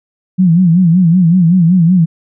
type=tone with vibrato; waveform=sine; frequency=174.61 Hz; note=F3; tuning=in tune; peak=-5 dBFS; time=0.38-2.06 s; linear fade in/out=20 ms; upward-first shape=sine; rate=5.3 Hz; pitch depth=130 cents each way; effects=none